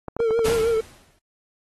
clicks, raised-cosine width 1 ms, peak -16 dBFS, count 7, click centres 0.083 / 0.166 / 0.203 / 0.308 / 0.392 / 0.485 / 0.516 s
triangle tone with vibrato, 453.2 Hz, A#4, 49 cents flat, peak -16 dBFS, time 0.19-0.81 s, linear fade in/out 10 ms, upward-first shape triangle, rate 6.5 Hz, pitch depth 66 cents each way
pink noise with exponential decay, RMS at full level -25 dBFS, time 0.45-1.19 s, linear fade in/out 5 ms, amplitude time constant 160 ms
effects AAC 32 kbps

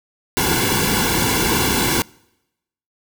pink noise with comb filter, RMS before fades -18 dBFS, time 0.37-2.02 s, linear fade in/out 0 ms, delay 1.6 ms, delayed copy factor -0.95, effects noise-tail reverb RT60 0.9 s tail -26 dB re dry

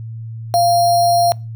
sine tone with sample-and-hold, 694 Hz, F5, 11 cents flat, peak -10 dBFS, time 0.54-1.32 s, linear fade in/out 0 ms, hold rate 4900 Hz, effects noise-tail reverb RT60 0.3 s tail -26 dB re dry + added 113 Hz sine -26 dBFS peak until 1.55 s

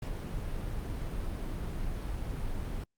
brown noise, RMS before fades -35 dBFS, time 0.02-2.84 s, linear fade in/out 5 ms, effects Opus 48 kbps

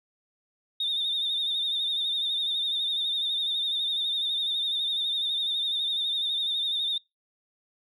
sine tone with vibrato, 3645 Hz, A#7, 40 cents flat, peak -24 dBFS, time 0.8-6.98 s, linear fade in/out 5 ms, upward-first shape sine, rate 12 Hz, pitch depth 56 cents each way, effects noise-tail reverb RT60 0.2 s tail -24 dB re dry + tanh soft clip ceiling -21 dBFS

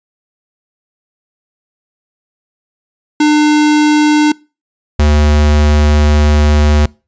square tone pair in turn, 300 / 74.55 Hz, D4 / D2, +37 / +27 cents, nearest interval 2 octaves, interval 2410 cents, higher first, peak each -7 dBFS, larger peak neither, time 3.2-4.32 / 4.99-6.86 s, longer second, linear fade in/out 5 ms, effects noise-tail reverb RT60 0.3 s tail -24 dB re dry + resampled to 16000 Hz

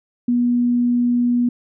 sine tone, 242.4 Hz, B3, 32 cents flat, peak -14 dBFS, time 0.28-1.49 s, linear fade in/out 5 ms, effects none

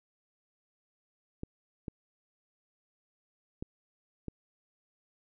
clicks, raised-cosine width 3 ms, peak -24 dBFS, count 4, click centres 1.434 / 1.882 / 3.625 / 4.283 s, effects none

